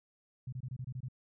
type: tone bursts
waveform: sine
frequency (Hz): 127.3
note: C3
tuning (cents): -47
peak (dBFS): -37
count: 8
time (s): 0.47-1.085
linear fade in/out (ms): 5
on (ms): 55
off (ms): 25
effects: none